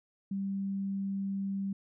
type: tone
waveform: sine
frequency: 196 Hz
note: G3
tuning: in tune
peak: -31 dBFS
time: 0.31-1.73 s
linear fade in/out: 5 ms
effects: none